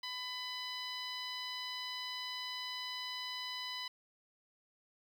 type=tone with low-pass filter; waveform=15% pulse; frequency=1000 Hz; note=B5; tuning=21 cents sharp; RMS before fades=-42 dBFS; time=0.03-3.88 s; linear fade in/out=5 ms; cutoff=4800 Hz; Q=3.9; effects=10-bit